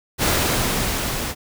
pink noise with level ramp, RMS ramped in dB -18 to -26 dBFS, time 0.18-1.35 s, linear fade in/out 50 ms, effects none

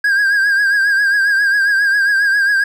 triangle tone with vibrato, 1618 Hz, G#6, 46 cents flat, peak -9 dBFS, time 0.04-2.64 s, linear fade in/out 5 ms, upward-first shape triangle, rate 7.4 Hz, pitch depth 71 cents each way, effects none

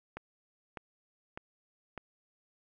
click train, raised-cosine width 0.5 ms, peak -25 dBFS, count 4, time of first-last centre 0.17-1.977 s, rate 1.66 Hz, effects none

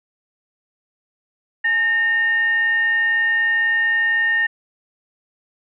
sine tone with frequency modulation, 1831 Hz, A#6, 32 cents flat, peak -15 dBFS, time 1.64-4.47 s, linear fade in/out 10 ms, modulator 989 Hz, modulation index 0.22, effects none

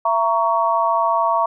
sine chord, A# diminished, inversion second, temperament just, 671.3 / 932.3 / 1118.8 Hz, E5 / A#5 / C#6, +31 / 0 / +16 cents, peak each -20 / -19 / -19 dBFS, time 0.05-1.46 s, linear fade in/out 5 ms, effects none

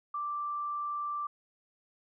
sine tone, 1174.7 Hz, D6, in tune, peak -32 dBFS, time 0.14-1.27 s, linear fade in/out 5 ms, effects none

